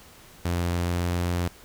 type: tone with pitch glide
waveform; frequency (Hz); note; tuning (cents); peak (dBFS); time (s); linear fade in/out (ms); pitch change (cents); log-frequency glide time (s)
sawtooth; 87 to 87.66; F2 to F2; -6 to +7; -20; 0.45-1.48; 5; +13; 0.72-1.13
effects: pink hiss -50 dBFS RMS until 1.64 s